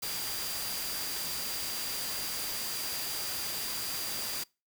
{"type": "tone in noise", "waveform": "sine", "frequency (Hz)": 4759, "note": "D8", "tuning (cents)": 22, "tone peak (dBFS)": -40, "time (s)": [0.02, 4.44], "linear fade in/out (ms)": 10, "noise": "white", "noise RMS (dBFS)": -36, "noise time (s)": [0.02, 4.44], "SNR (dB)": -7, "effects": ["noise-tail reverb RT60 0.3 s tail -26 dB re dry"]}